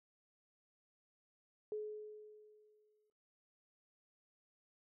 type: tone with exponential decay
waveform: sine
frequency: 425.2 Hz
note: G#4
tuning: 41 cents sharp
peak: -37 dBFS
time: 1.72-3.1 s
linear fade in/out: 1 ms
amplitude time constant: 300 ms
effects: noise-tail reverb RT60 0.3 s tail -18 dB re dry